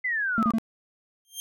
sine exponential sweep, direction down, 2063 to 1156 Hz, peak -24 dBFS, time 0.04-0.52 s, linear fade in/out 10 ms
triangle tone bursts, 224.5 Hz, A3, 35 cents sharp, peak -19 dBFS, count 3, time 0.38-0.584 s, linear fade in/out 0 ms, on 48 ms, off 30 ms
15% pulse tone with exponential growth, 3183 Hz, G7, 26 cents sharp, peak -22 dBFS, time 1.25-1.4 s, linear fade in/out 0 ms, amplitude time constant 31 ms
effects none

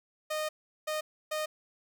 sawtooth tone bursts at uneven times, 616 Hz, D#5, 17 cents flat, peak -27 dBFS, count 3, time 0.3-0.49 / 0.87-1.01 / 1.31-1.46 s, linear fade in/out 10 ms, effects none

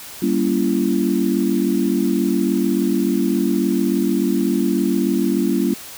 sine chord, G diminished seventh, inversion none, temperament just, 196 / 235.2 / 282.2 / 338.7 Hz, G3 / Bb3 / Db4 / Fb4, 0 / +16 / +31 / +47 cents, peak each -21 dBFS, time 0.22-5.74 s, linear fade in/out 5 ms, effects white hiss -36 dBFS RMS until 5.97 s

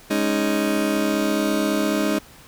30% pulse chord, Ab suspended fourth, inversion none, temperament just, 207.7 / 276.9 / 311.5 Hz, Ab3 / Db4 / Eb4, 0 / -2 / +2 cents, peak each -21 / -23 / -20 dBFS, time 0.1-2.19 s, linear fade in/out 10 ms, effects pink hiss -47 dBFS RMS until 2.47 s

